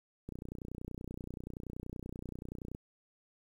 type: click train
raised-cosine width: 3 ms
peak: -29 dBFS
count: 76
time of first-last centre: 0.29-2.749 s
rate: 30.5 Hz
effects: 10-bit